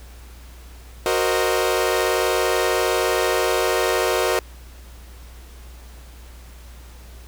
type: chord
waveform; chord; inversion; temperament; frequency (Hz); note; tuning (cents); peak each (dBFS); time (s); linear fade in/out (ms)
sawtooth; C half-diminished seventh; second; equal with one note detuned; 370 / 462.9 / 523.3 / 622.3; Gb4 / Bb4 / C5 / Eb5; 0 / -12 / 0 / 0; -19 / -19 / -21 / -21; 1.06-4.39; 0
effects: added 60 Hz sine -39 dBFS peak until 7.27 s + pink hiss -48 dBFS RMS until 7.27 s